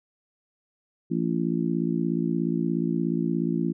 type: harmonic tone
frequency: 56.9 Hz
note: A#1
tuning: 41 cents flat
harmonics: 3 / 4 / 5 / 6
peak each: -27 / -28 / -29 / -30 dBFS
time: 1.1-3.73 s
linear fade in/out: 20 ms
effects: none